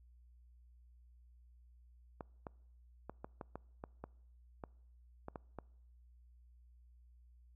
clicks, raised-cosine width 1 ms, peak -30 dBFS, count 12, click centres 2.208 / 2.468 / 3.096 / 3.245 / 3.412 / 3.556 / 3.839 / 4.04 / 4.638 / 5.284 / 5.358 / 5.587 s, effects noise-tail reverb RT60 0.8 s tail -25 dB re dry + added 60 Hz sine -60 dBFS peak until 7.55 s

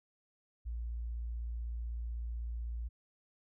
sine tone, 58 Hz, A#1, 8 cents flat, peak -36 dBFS, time 0.65-2.89 s, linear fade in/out 20 ms, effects none

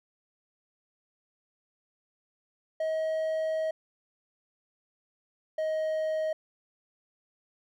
triangle tone pair in turn, 635 / 628.4 Hz, D#5 / D#5, +35 / +17 cents, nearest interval unison, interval 18 cents, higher first, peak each -25 dBFS, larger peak neither, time 2.8-3.71 / 5.58-6.33 s, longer first, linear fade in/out 5 ms, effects none

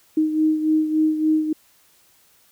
sine beating tone pair, 311.1 / 314.6 Hz, D#4 / D#4, 0 / +19 cents, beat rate 3.5 Hz, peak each -17 / -24 dBFS, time 0.17-1.53 s, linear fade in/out 5 ms, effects white hiss -57 dBFS RMS until 2.51 s

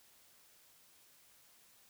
silence, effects white hiss -65 dBFS RMS until 1.89 s

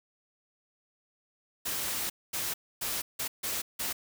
white noise bursts at uneven times, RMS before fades -33 dBFS, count 6, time 1.65-2.1 / 2.33-2.54 / 2.81-3.02 / 3.19-3.28 / 3.43-3.62 / 3.79-3.93 s, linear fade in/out 10 ms, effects none

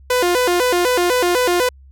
sawtooth tone with vibrato, 420 Hz, G#4, 19 cents sharp, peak -10 dBFS, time 0.1-1.69 s, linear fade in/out 5 ms, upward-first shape square, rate 4 Hz, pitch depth 300 cents each way, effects added 67 Hz sine -41 dBFS peak until 1.91 s

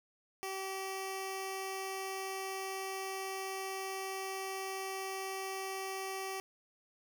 10% pulse tone with notch filter, 384.4 Hz, G4, 34 cents flat, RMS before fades -40 dBFS, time 0.43-6.4 s, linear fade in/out 0 ms, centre 1500 Hz, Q 1.9, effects none

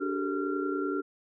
sine tone cluster, 290 / 383.4 / 413.6 / 445.4 / 1376 Hz, D4 / G4 / G#4 / A4 / F6, -22 / -38 / -7 / +21 / -26 cents, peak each -32 / -32 / -39 / -39 / -36 dBFS, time 0-1.02 s, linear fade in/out 20 ms, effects none

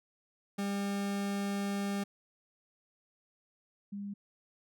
40% pulse / sine tone pair in turn, 200 / 201.5 Hz, G3 / G3, +35 / +48 cents, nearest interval unison, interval 13 cents, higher second, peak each -31 / -37 dBFS, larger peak first, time 0.58-2.04 / 3.92-4.14 s, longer first, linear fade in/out 10 ms, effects none

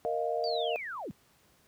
sine chord, Bb suspended fourth, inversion none, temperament just, 466.2 / 621.6 / 699.2 Hz, Bb4 / Eb5 / F5, 0 / -2 / +2 cents, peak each -33 dBFS, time 0.05-0.76 s, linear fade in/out 0 ms
sine linear sweep, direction down, 4753 to 130.81 Hz, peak -36 dBFS, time 0.44-1.11 s, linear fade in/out 0 ms
effects pink hiss -65 dBFS RMS until 1.67 s + high-pass 60 Hz 12 dB/octave

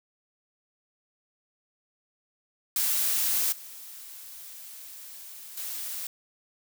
blue noise with level steps, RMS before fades -26 / -44 / -35 dBFS, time 2.76-6.07 s, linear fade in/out 2 ms, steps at 3.52 / 5.57 s, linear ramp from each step 5 ms, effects none

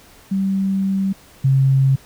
sine tone pair in turn, 193.6 / 134.62 Hz, G3 / C3, -21 / +50 cents, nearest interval tritone, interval 629 cents, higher first, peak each -16 / -11 dBFS, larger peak second, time 0.31-1.13 / 1.44-1.96 s, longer first, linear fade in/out 10 ms, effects pink hiss -47 dBFS RMS until 2.05 s

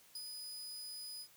sawtooth tone with ADSR envelope, 4978 Hz, D#8, in tune, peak -39 dBFS, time 0.15-1.28 s, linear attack 4 ms, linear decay 54 ms, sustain -3 dB, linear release 70 ms, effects white hiss -64 dBFS RMS until 1.36 s

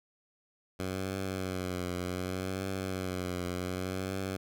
10% pulse tone with vibrato, 92.6 Hz, F#2, 2 cents sharp, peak -25 dBFS, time 0.79-4.37 s, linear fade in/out 10 ms, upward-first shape triangle, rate 0.66 Hz, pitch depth 66 cents each way, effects none

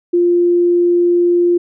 sine tone, 349.2 Hz, F4, in tune, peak -9 dBFS, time 0.13-1.58 s, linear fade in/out 10 ms, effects none

